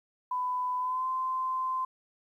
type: tone with pitch glide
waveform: sine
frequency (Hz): 1000 to 1035.3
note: B5 to C6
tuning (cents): +21 to -19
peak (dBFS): -28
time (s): 0.31-1.85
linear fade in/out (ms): 5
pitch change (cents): +60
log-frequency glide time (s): 0.78-1.07
effects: 11-bit

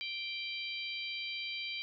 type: harmonic tone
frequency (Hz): 784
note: G5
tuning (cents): 0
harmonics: 3 / 4 / 5 / 6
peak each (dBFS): -40 / -42 / -44 / -46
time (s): 0.01-1.82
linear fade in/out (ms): 0
effects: none

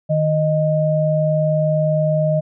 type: tone pair together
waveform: sine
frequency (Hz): 154.8 / 620.7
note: D#3 / D#5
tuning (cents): -9 / -4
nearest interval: 2 octaves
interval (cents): 2405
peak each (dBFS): -17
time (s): 0.09-2.41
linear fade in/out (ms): 20
effects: none

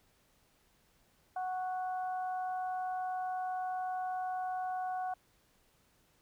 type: harmonic tone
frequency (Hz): 369.6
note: F#4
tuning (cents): -2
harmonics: 2 / 3 / 4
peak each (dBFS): -34 / -48 / -48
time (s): 1.36-5.14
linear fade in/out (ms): 5
effects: pink hiss -70 dBFS RMS until 6.21 s

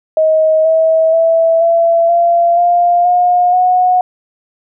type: tone with pitch steps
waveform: sine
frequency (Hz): 631 / 644.3 / 657.8 / 671.6 / 685.7 / 700.1 / 714.8 / 729.9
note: D#5 / E5 / E5 / E5 / F5 / F5 / F5 / F#5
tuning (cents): +24 / -40 / -4 / +32 / -32 / +4 / +40 / -24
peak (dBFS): -7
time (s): 0.17-4.01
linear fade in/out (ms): 2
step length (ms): 480
effects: none

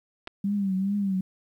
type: clicks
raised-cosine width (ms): 0.3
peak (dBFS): -21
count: 2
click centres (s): 0.273 / 0.276
type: tone with vibrato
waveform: sine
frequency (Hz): 196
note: G3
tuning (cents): 0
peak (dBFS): -23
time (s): 0.44-1.21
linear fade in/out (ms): 5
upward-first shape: triangle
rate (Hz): 2.4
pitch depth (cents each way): 91
effects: 10-bit

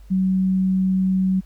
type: tone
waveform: sine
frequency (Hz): 188.2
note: F#3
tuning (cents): +30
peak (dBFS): -16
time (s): 0.1-1.41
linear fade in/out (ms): 20
effects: added 50 Hz sine -41 dBFS peak until 1.45 s + pink hiss -59 dBFS RMS until 1.45 s

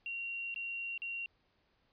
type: tone with dropouts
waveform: sine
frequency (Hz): 2754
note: F7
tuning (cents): -25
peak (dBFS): -37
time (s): 0.06-1.26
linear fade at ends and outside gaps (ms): 1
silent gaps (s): 0.543-0.56 / 0.978-1.019
effects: pink hiss -74 dBFS RMS until 1.92 s + resampled to 11025 Hz

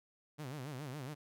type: tone with vibrato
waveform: sawtooth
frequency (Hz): 138.5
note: C#3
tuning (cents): -1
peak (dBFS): -38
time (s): 0.38-1.15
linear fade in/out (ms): 20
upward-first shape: sine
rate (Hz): 7.2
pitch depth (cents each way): 190
effects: none

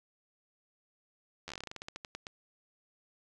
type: slowing click train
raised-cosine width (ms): 0.2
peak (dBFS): -24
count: 18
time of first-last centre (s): 1.48-2.268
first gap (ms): 11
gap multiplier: 1.16
effects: resampled to 24000 Hz

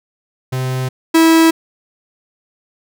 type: tone pair in turn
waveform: 45% pulse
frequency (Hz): 129.3 / 325.8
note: C3 / E4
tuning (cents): -20 / -20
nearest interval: octave + major third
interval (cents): 1600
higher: second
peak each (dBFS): -17 / -7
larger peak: second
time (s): 0.52-0.89 / 1.14-1.51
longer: neither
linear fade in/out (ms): 10
effects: none

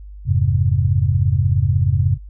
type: chord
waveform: sine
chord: F minor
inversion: none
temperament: equal with one note detuned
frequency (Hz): 87.31 / 103.83 / 133.56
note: F2 / Ab2 / C3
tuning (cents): 0 / 0 / +36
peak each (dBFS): -18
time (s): 0.25-2.18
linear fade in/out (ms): 50
effects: noise-tail reverb RT60 0.1 s tail -22 dB re dry + added 50 Hz sine -33 dBFS peak until 2.29 s

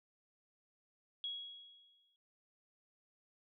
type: tone with exponential decay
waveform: sine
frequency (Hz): 3322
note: G#7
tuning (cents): 0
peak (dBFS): -37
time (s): 1.24-2.16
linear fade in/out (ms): 1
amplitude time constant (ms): 200
effects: none

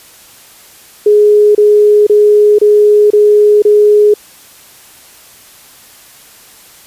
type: tone bursts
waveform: sine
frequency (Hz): 417.9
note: G#4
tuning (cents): +11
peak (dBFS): -3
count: 6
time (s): 1.06-4.14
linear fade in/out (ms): 5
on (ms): 490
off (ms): 28
effects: white hiss -39 dBFS RMS until 6.86 s + resampled to 32000 Hz

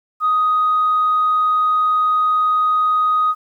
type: tone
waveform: sine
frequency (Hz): 1249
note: D#6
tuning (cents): +6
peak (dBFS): -12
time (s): 0.2-3.35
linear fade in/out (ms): 50
effects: tanh soft clip ceiling -9 dBFS + 9-bit

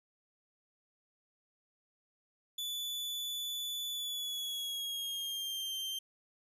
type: tone with pitch glide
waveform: 40% pulse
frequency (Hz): 3471 to 3146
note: A7 to G7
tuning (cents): -24 to +6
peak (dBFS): -35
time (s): 2.58-5.99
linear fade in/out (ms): 5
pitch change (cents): -170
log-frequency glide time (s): 3.91-5.7
effects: none

